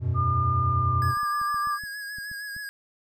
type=chord; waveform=triangle; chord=E suspended second; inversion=none; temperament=just; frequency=82.41 / 92.71 / 123.61 Hz; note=E2 / F#2 / B2; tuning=0 / +4 / +2 cents; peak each=-30 / -24 / -24 dBFS; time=0-1.15 s; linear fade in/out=50 ms
type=tone with pitch glide; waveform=sine; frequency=1207 to 1184.2 Hz; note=D6 to D6; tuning=+47 to +14 cents; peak=-24 dBFS; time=0.14-1.79 s; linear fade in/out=50 ms; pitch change=-33 cents; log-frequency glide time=0.64-1.59 s
type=tone with vibrato; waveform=square; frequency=1661.2 Hz; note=G#6; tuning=in tune; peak=-34 dBFS; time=1.02-2.69 s; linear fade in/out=0 ms; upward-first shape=sine; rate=6.5 Hz; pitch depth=33 cents each way
type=clicks; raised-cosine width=5 ms; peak=-34 dBFS; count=9; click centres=1.171 / 1.232 / 1.415 / 1.544 / 1.672 / 1.837 / 2.185 / 2.315 / 2.565 s
effects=none